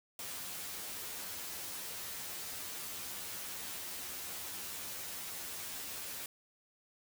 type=noise with comb filter; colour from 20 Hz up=white; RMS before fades=-43 dBFS; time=0.19-6.26 s; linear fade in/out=2 ms; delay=11 ms; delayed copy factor=+1; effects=none